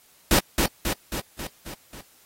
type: noise with echo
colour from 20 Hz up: pink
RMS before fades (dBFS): -18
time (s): 0.31-0.39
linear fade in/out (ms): 2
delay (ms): 270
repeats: 6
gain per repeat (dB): -4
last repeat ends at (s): 2.01
effects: white hiss -57 dBFS RMS until 2.25 s + AAC 48 kbps